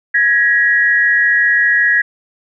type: tone pair together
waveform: sine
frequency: 1661.2 / 1906.5 Hz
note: G#6 / A#6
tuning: 0 / +38 cents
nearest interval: major second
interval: 238 cents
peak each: -12 dBFS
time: 0.14-2.02 s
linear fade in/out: 10 ms
effects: none